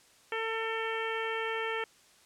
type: harmonic tone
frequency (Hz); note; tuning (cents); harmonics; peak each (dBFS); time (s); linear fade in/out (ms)
448.4; A4; +33; 1 / 2 / 3 / 4 / 5 / 6 / 7; -35 / -39 / -39 / -38 / -40 / -43 / -44; 0.32-1.84; 2
effects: white hiss -61 dBFS RMS until 2.25 s + low-pass 9000 Hz 12 dB/octave